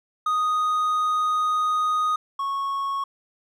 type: tone pair in turn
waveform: triangle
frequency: 1243 / 1102.8 Hz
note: D#6 / C#6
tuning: -2 / -9 cents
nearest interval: major second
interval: 207 cents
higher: first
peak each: -18 / -22 dBFS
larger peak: first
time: 0.26-2.16 / 2.39-3.04 s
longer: first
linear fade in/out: 5 ms
effects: none